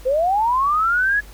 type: linear sweep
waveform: sine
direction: up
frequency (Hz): 492.4 to 1707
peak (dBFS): -15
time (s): 0.05-1.21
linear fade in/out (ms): 20
effects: added 50 Hz sine -39 dBFS peak until 1.33 s + pink hiss -46 dBFS RMS until 1.33 s